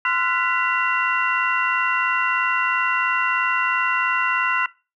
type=tone cluster; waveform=sine; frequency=1029 / 1366 / 1469 / 1985 / 2749 Hz; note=C6 / F6 / F#6 / B6 / F7; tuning=-29 / -39 / -13 / +8 / -28 cents; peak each=-24 dBFS; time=0.05-4.66 s; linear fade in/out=2 ms; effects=noise-tail reverb RT60 0.3 s tail -21 dB re dry + tanh soft clip ceiling -6 dBFS